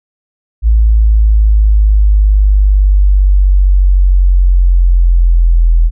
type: linear sweep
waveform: sine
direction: down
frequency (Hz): 55 to 41.32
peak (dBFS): -4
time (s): 0.62-5.91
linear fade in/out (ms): 50
effects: none